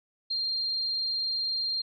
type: tone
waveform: sine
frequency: 4192 Hz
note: C8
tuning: 2 cents sharp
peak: -27 dBFS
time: 0.3-1.82 s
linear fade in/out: 10 ms
effects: none